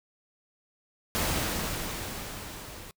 pink noise with level ramp, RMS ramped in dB -27 to -45 dBFS, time 1.15-2.91 s, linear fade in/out 0 ms, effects noise-tail reverb RT60 0.1 s tail -26 dB re dry

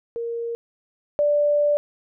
sine tone pair in turn, 466.2 / 586.7 Hz, A#4 / D5, 0 / -2 cents, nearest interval major third, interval 398 cents, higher second, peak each -25 / -16 dBFS, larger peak second, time 0.16-0.55 / 1.19-1.77 s, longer second, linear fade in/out 0 ms, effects none

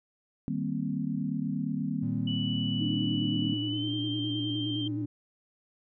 sine chord, C minor seventh, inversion first, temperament equal, 155.56 / 196 / 233.1 / 261.6 Hz, Eb3 / G3 / Bb3 / C4, 0 / 0 / 0 / 0 cents, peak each -34 dBFS, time 0.48-3.54 s, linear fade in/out 0 ms
triangle tone, 114.8 Hz, A#2, 26 cents flat, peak -32 dBFS, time 2.02-5.06 s, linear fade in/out 10 ms
sine tone with pitch glide, 2960 to 3154 Hz, F#7 to G7, 0 to +10 cents, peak -34 dBFS, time 2.27-4.88 s, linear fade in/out 5 ms, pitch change +110 cents, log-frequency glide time 3.66-3.92 s
sine tone with vibrato, 299.4 Hz, D4, 33 cents sharp, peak -31 dBFS, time 2.8-5.06 s, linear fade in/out 10 ms, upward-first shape square, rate 9.7 Hz, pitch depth 50 cents each way
effects none

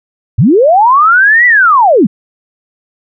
sine linear two-way sweep, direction up then down, 84.1 to 1992 to 161.1 Hz, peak -3 dBFS, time 0.38-2.07 s, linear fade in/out 10 ms, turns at 1.46 s, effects none

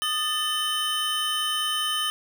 square tone cluster, 1235 / 1766 / 3050 Hz, D#6 / A6 / G7, -13 / +6 / -48 cents, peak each -31 / -35 / -26 dBFS, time 0.02-2.1 s, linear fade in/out 0 ms, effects none

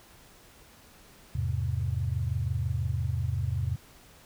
sine chord, E augmented, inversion none, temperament just, 82.41 / 103.01 / 128.76 Hz, E2 / G#2 / B#2, 0 / -14 / -27 cents, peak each -31 dBFS, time 1.35-3.76 s, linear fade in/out 5 ms, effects pink hiss -55 dBFS RMS until 4.25 s

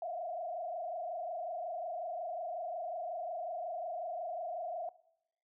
sine tone with frequency modulation, 684 Hz, F5, 36 cents flat, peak -36 dBFS, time 0.02-4.89 s, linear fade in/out 2 ms, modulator 25.5 Hz, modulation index 1.8, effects noise-tail reverb RT60 0.7 s tail -19 dB re dry

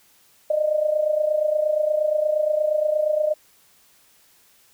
sine tone with amplitude modulation, 610 Hz, D#5, 34 cents flat, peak -15 dBFS, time 0.5-3.34 s, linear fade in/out 5 ms, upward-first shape sine, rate 28.5 Hz, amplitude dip 70%, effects white hiss -57 dBFS RMS until 4.73 s

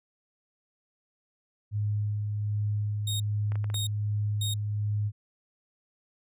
sine tone with tremolo, 104.4 Hz, G#2, 10 cents sharp, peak -25 dBFS, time 1.71-5.12 s, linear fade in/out 50 ms, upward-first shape sine, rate 1.3 Hz, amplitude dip 30%
sawtooth tone bursts, 3724 Hz, A#7, 2 cents flat, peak -28 dBFS, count 3, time 3.07-4.54 s, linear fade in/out 5 ms, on 130 ms, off 540 ms
clicks, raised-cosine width 0.5 ms, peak -27 dBFS, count 5, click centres 3.52 / 3.556 / 3.643 / 3.701 / 3.743 s
effects none

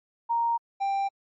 sine / triangle tone pair in turn, 932.3 / 788.3 Hz, A#5 / G5, 0 / +9 cents, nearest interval minor third, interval 291 cents, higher first, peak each -22 dBFS, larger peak neither, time 0.29-0.58 / 0.8-1.09 s, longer neither, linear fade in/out 20 ms, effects MP3 32 kbps

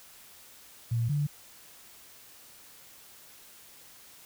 sine tone pair in turn, 116.54 / 146.12 Hz, A#2 / D3, 0 / -8 cents, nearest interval major third, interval 392 cents, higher second, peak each -25 dBFS, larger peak neither, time 0.91-1.09 / 1.09-1.27 s, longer neither, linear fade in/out 10 ms, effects white hiss -53 dBFS RMS until 4.25 s

